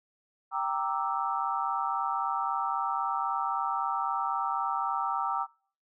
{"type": "chord", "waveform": "sine", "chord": "E half-diminished seventh", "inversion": "first", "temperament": "equal", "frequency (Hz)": [784, 932.3, 1174.7, 1318.5], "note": ["G5", "Bb5", "D6", "E6"], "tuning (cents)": [0, 0, 0, 0], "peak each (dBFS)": -33, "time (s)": [0.51, 5.47], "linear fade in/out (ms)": 50, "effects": ["noise-tail reverb RT60 0.5 s tail -26 dB re dry"]}